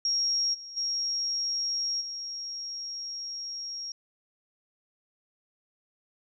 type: tone with level steps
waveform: sine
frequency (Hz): 5588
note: F8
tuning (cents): 0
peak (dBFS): -24 / -40 / -27 / -34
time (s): 0.05-3.92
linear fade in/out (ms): 2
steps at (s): 0.53 / 0.76 / 2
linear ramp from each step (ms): 20
effects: none